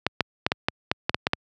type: clicks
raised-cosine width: 0.3 ms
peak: -4 dBFS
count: 10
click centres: 0.066 / 0.207 / 0.465 / 0.519 / 0.685 / 0.915 / 1.095 / 1.145 / 1.269 / 1.334 s
effects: high-pass 80 Hz 12 dB/octave